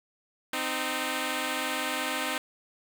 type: tone pair together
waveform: 5% pulse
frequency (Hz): 259.2 / 308.2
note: C4 / D#4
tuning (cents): -16 / -16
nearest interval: minor third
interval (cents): 300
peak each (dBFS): -20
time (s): 0.53-2.38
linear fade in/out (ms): 2
effects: none